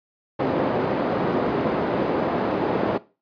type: band-pass noise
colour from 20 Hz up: white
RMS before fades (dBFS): -23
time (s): 0.39-2.98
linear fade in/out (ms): 10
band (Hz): 180 to 550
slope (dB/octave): 12
effects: noise-tail reverb RT60 0.3 s tail -18 dB re dry + resampled to 11025 Hz

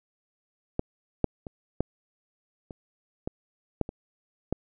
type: clicks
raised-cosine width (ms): 2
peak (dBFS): -12 / -8 / -24 / -11 / -26 / -17 / -11 / -22 / -13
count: 9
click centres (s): 0.794 / 1.243 / 1.468 / 1.806 / 2.708 / 3.275 / 3.813 / 3.891 / 4.526
effects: none

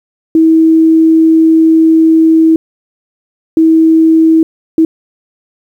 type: tone bursts at uneven times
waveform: sine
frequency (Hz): 322.3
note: E4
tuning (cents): -39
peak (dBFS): -3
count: 3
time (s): 0.35-2.56 / 3.57-4.43 / 4.78-4.85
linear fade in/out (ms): 2
effects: 7-bit

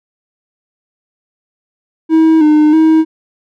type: tone with pitch steps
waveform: triangle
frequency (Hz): 320.6 / 303.6 / 318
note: E4 / D#4 / D#4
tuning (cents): -48 / -42 / +38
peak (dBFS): -3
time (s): 2.09-3.05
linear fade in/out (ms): 50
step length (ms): 320
effects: none

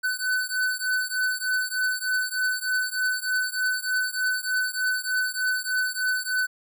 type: beating tone pair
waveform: square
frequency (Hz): 1505 / 1508.3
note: F#6 / F#6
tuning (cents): +29 / +33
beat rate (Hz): 3.3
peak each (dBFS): -27 / -28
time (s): 0.03-6.47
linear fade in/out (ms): 20
effects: none

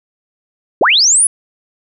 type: linear sweep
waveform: sine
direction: up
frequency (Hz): 252.6 to 10430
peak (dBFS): -7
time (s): 0.81-1.27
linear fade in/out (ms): 2
effects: none

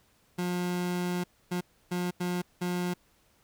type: tone bursts at uneven times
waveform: 30% pulse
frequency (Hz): 178.1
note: F3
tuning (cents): +34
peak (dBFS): -26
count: 5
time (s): 0.38-1.24 / 1.51-1.61 / 1.91-2.11 / 2.2-2.42 / 2.61-2.94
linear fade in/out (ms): 10
effects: pink hiss -66 dBFS RMS until 3.43 s

